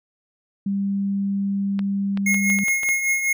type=tone; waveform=sine; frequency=198.1 Hz; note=G3; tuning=18 cents sharp; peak=-20 dBFS; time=0.66-2.64 s; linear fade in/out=5 ms
type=clicks; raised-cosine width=0.3 ms; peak=-17 dBFS; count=8; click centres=1.792 / 2.174 / 2.344 / 2.501 / 2.588 / 2.683 / 2.833 / 2.889 s
type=tone with tremolo; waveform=square; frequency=2158 Hz; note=C#7; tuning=47 cents flat; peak=-17 dBFS; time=2.26-3.33 s; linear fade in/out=5 ms; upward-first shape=triangle; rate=5 Hz; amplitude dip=60%
effects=none